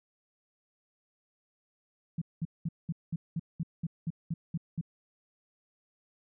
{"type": "tone bursts", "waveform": "sine", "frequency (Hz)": 164.81, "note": "E3", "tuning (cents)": 0, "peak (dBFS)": -29, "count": 12, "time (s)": [2.18, 4.812], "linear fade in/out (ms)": 5, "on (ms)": 36, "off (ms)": 200, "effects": []}